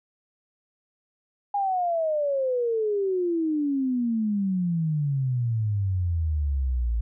sine exponential sweep, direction down, 820 to 55 Hz, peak -22 dBFS, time 1.54-7.01 s, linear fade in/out 5 ms, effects none

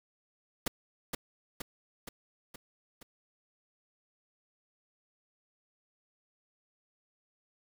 pink noise with echo, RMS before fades -31 dBFS, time 0.66-0.68 s, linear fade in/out 5 ms, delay 470 ms, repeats 5, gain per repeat -4 dB, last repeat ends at 3.03 s, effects none

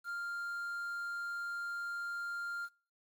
triangle tone with quantisation, 1396.9 Hz, F6, in tune, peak -35 dBFS, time 0.04-2.69 s, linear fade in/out 50 ms, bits 10, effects noise-tail reverb RT60 0.5 s tail -26 dB re dry + MP3 96 kbps

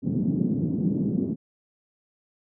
pink band-pass noise, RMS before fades -25 dBFS, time 0.02-1.36 s, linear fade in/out 50 ms, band 160 to 280 Hz, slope 24 dB/octave, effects none

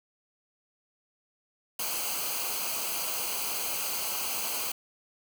white noise with comb filter, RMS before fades -32 dBFS, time 1.79-4.72 s, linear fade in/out 5 ms, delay 0.55 ms, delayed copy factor -0.7, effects none

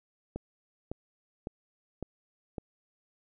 click train, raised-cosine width 2 ms, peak -22 dBFS, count 5, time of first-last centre 0.36-2.582 s, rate 1.8 Hz, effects none

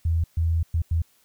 sine tone bursts at uneven times, 82.41 Hz, E2, in tune, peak -19 dBFS, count 4, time 0.05-0.24 / 0.37-0.63 / 0.74-0.82 / 0.91-1.02 s, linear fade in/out 5 ms, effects white hiss -62 dBFS RMS until 1.24 s

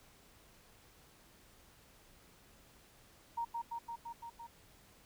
sine tone with echo, 932.3 Hz, A#5, in tune, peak -34 dBFS, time 3.37-3.45 s, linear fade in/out 10 ms, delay 170 ms, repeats 6, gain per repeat -2 dB, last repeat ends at 4.47 s, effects pink hiss -63 dBFS RMS until 5.05 s

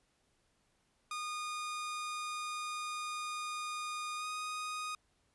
sawtooth tone with pitch glide, 1225 to 1242.1 Hz, D#6 to D#6, -27 to -3 cents, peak -34 dBFS, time 1.11-4.95 s, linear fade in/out 2 ms, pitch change +24 cents, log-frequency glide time 4.17-4.26 s, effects pink hiss -75 dBFS RMS until 5.34 s + resampled to 24000 Hz

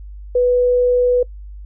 sine tone, 493.9 Hz, B4, in tune, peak -11 dBFS, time 0.35-1.23 s, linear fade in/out 5 ms, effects noise-tail reverb RT60 0.1 s tail -23 dB re dry + added 50 Hz sine -31 dBFS peak until 1.65 s

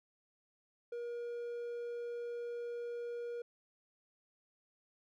triangle tone, 475.8 Hz, A#4, 35 cents sharp, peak -37 dBFS, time 0.92-3.42 s, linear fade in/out 5 ms, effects none

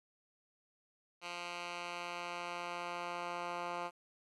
10% pulse tone with band-pass filter sweep, 174.61 Hz, F3, in tune, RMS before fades -42 dBFS, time 1.21-3.91 s, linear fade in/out 50 ms, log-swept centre 2600 to 1200 Hz, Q 0.9, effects resampled to 24000 Hz + 10-bit

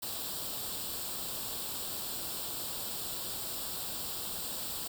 white noise with comb filter, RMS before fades -38 dBFS, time 0.02-4.88 s, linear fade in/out 10 ms, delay 0.24 ms, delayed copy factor +0.7, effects none

